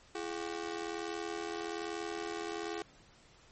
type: ring-modulated tone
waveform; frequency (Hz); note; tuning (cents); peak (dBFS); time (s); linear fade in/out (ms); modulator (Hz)
sawtooth; 378.7; F#4; +40; -30; 0.15-2.82; 0; 40.6
effects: pink hiss -61 dBFS RMS until 3.51 s + MP3 32 kbps